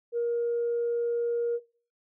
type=tone; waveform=sine; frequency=472.1 Hz; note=A#4; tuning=22 cents sharp; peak=-24 dBFS; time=0.12-1.6 s; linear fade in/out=50 ms; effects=noise-tail reverb RT60 0.4 s tail -21 dB re dry + tanh soft clip ceiling -21 dBFS